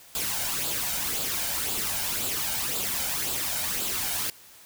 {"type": "noise with flanger", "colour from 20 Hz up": "white", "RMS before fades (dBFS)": -29, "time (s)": [0.15, 4.3], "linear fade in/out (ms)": 2, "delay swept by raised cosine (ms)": [0.25, 1.35], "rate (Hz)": 1.9, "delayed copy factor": 0.55, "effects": ["white hiss -51 dBFS RMS until 4.65 s"]}